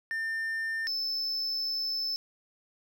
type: tone pair in turn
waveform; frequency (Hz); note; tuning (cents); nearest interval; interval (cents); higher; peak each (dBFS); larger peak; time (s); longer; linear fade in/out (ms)
triangle; 1800 / 5262; A6 / E8; +39 / -4; octave + perfect fifth; 1857; second; -28; neither; 0.11-0.87 / 0.87-2.16; second; 0
effects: none